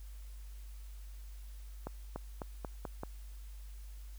accelerating click train, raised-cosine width 1 ms, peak -25 dBFS, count 6, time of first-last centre 1.87-3.034 s, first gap 290 ms, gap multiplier 0.89, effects added 50 Hz sine -45 dBFS peak until 4.18 s + white hiss -63 dBFS RMS until 4.18 s

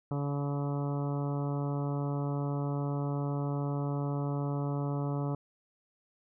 harmonic tone with a mistuned harmonic, 142.5 Hz, C#3, 48 cents sharp, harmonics 1 / 2 / 3 / 4 / 5 / 6 / 7 / 8 / 9, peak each -31 / -37 / -41 / -43 / -45 / -47 / -48 / -49 / -50 dBFS, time 0.11-5.35 s, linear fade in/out 2 ms, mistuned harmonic 6, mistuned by +16 cents, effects none

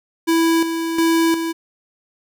square tone with tremolo, 329.6 Hz, E4, in tune, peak -14 dBFS, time 0.27-1.53 s, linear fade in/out 20 ms, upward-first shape square, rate 1.4 Hz, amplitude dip 55%, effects none

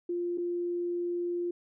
sine tone with dropouts, 349.2 Hz, F4, in tune, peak -29 dBFS, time 0.09-1.51 s, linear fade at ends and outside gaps 5 ms, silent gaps 0.376-0.381 s, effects none

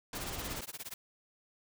pink low-pass noise, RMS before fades -41 dBFS, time 0.13-0.61 s, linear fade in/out 2 ms, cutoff 9500 Hz, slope 24 dB/octave
white noise with tremolo, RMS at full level -41 dBFS, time 0.15-0.94 s, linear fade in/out 2 ms, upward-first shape sine, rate 17 Hz, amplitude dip 100%
effects none

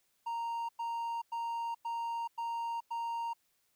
triangle tone bursts, 929 Hz, A#5, 6 cents flat, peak -32 dBFS, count 6, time 0.26-3.335 s, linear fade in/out 10 ms, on 430 ms, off 99 ms, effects white hiss -75 dBFS RMS until 3.75 s

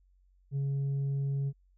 sine tone with tanh clipping, 138.59 Hz, C#3, in tune, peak -29 dBFS, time 0.51-1.53 s, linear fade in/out 50 ms, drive 2 dB, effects added 46 Hz sine -62 dBFS peak until 1.77 s

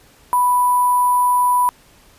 sine tone with sample-and-hold, 987.8 Hz, B5, in tune, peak -12 dBFS, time 0.33-1.69 s, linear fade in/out 0 ms, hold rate 11025 Hz, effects pink hiss -50 dBFS RMS until 2.18 s + resampled to 32000 Hz

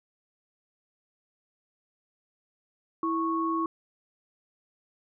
sine tone pair together, 328.2 / 1104 Hz, E4 / C#6, -8 / -7 cents, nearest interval octave + major sixth, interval 2101 cents, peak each -28 dBFS, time 3.03-3.66 s, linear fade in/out 2 ms, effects none

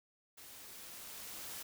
white noise with level ramp, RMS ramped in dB -54 to -45 dBFS, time 0.37-1.63 s, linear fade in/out 10 ms, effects none

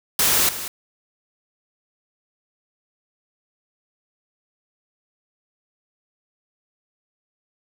white noise with echo, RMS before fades -18 dBFS, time 0.19-0.49 s, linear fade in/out 2 ms, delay 190 ms, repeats 1, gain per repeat -12 dB, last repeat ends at 0.68 s, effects none

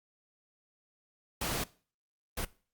pink noise bursts at uneven times, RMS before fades -34 dBFS, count 2, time 1.41-1.64 / 2.37-2.45 s, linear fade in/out 5 ms, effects noise-tail reverb RT60 0.4 s tail -20 dB re dry + Opus 48 kbps

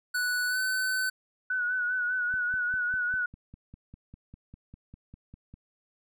square tone with pitch glide, 1480 to 1515.5 Hz, F#6 to F#6, 0 to +41 cents, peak -27 dBFS, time 0.14-1.1 s, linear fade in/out 10 ms, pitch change +41 cents, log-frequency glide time 0.48-0.59 s
sine tone with vibrato, 1480 Hz, F#6, in tune, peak -26 dBFS, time 1.5-3.26 s, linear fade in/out 5 ms, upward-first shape sine, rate 5 Hz, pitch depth 42 cents each way
click train, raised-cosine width 5 ms, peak -34 dBFS, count 17, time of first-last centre 2.34-5.54 s, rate 5 Hz
effects none

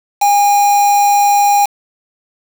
triangle tone with quantisation, 814 Hz, G#5, 35 cents flat, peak -6 dBFS, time 0.21-1.66 s, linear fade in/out 10 ms, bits 3, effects none

